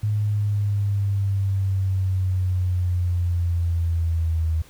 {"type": "linear sweep", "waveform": "sine", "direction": "down", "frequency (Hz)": [105.8, 79.8], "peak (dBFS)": -19, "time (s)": [0.03, 4.62], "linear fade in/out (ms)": 5, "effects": ["pink hiss -51 dBFS RMS until 4.69 s"]}